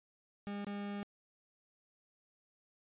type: tone with dropouts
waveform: 40% pulse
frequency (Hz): 202.8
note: G#3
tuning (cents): -41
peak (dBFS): -38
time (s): 0.47-1.03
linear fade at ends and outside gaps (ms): 0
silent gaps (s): 0.646-0.668
effects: resampled to 8000 Hz